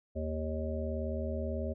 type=harmonic tone; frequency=78.3 Hz; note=D#2; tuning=11 cents sharp; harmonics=1 / 3 / 5 / 7 / 8; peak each=-35 / -39 / -42 / -40 / -41 dBFS; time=0.15-1.74 s; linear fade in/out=20 ms; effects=none